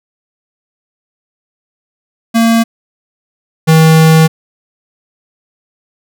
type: tone pair in turn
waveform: square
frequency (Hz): 228.6 / 159.83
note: A#3 / D#3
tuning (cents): -34 / +47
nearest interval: tritone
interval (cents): 619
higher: first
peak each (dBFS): -7 / -4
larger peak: second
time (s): 2.34-2.64 / 3.67-4.28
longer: second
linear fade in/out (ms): 20
effects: none